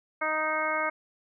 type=harmonic tone; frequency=311 Hz; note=D#4; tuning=1 cent flat; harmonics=1 / 2 / 3 / 4 / 5 / 6 / 7; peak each=-41 / -32 / -34 / -31 / -33 / -41 / -32 dBFS; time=0.21-0.9 s; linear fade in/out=10 ms; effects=none